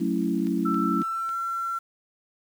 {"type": "chord", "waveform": "sine", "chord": "F# minor seventh", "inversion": "none", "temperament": "equal", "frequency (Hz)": [185, 220, 277.2, 329.6], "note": ["F#3", "A3", "C#4", "E4"], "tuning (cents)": [0, 0, 0, 0], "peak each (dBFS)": -28, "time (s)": [0, 1.03], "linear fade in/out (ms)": 10}
{"type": "click train", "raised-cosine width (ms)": 0.2, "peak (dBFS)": -27, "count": 4, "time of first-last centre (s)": [0.47, 1.292], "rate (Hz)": 3.65}
{"type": "tone with pitch glide", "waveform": "sine", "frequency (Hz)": [1330, 1355.6], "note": ["E6", "E6"], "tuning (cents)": [15, 48], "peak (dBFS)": -26, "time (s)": [0.65, 1.79], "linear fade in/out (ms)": 10, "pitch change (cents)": 33, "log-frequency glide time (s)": [1.01, 1.36]}
{"effects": ["8-bit"]}